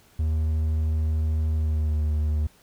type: tone with pitch glide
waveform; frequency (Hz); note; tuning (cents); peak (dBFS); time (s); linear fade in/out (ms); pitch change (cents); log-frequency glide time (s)
triangle; 78.3 to 75.94; D#2 to D#2; +11 to -41; -19; 0.19-2.47; 5; -52; 1.56-2.01
effects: pink hiss -57 dBFS RMS until 2.62 s